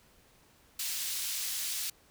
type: high-pass noise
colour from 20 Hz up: pink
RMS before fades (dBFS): -35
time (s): 0.79-1.9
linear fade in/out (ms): 5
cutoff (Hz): 3800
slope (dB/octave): 12
effects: pink hiss -63 dBFS RMS until 2.1 s